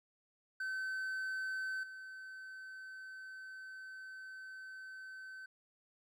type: tone with level steps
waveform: triangle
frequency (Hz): 1532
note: G6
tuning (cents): -40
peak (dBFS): -35 / -45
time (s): 0.6-5.46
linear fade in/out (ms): 5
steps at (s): 1.83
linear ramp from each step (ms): 5
effects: none